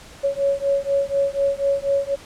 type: beating tone pair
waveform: sine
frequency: 554.4 / 558.5 Hz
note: C#5 / C#5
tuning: 0 / +13 cents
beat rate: 4.1 Hz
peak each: -21 dBFS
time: 0.23-2.16 s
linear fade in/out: 20 ms
effects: pink hiss -43 dBFS RMS until 2.25 s + low-pass 9000 Hz 12 dB/octave